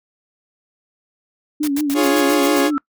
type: tone with vibrato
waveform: sine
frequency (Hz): 289.9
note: D4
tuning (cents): -22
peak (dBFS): -16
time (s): 1.6-2.78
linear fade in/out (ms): 10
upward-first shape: sine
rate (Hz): 5.7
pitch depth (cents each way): 77
type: noise bursts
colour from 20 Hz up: white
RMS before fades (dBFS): -28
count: 8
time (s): 1.63-2.607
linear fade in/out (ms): 2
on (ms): 46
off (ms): 87
type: chord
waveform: sawtooth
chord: Db major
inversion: first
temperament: equal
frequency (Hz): 349.2 / 415.3 / 554.4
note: F4 / Ab4 / Db5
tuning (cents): 0 / 0 / 0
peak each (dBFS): -16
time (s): 1.94-2.71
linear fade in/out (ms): 50
type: tone with exponential growth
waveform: sine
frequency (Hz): 1327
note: E6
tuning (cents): +11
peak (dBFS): -17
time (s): 2.65-2.78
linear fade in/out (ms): 0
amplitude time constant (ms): 28
effects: noise-tail reverb RT60 0.1 s tail -23 dB re dry